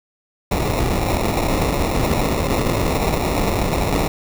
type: noise with sample-and-hold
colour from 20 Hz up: pink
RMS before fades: -19 dBFS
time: 0.51-4.08 s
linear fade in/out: 5 ms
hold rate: 1575 Hz
effects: none